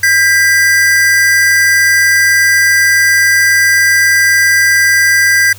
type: tone pair together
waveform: square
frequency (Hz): 1602.9 / 1975.5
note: G6 / B6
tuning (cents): +38 / 0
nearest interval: major third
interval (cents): 362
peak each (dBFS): -10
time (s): 0.03-5.53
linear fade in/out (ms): 5
effects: added 98 Hz sine -33 dBFS peak until 5.58 s + white hiss -37 dBFS RMS until 5.58 s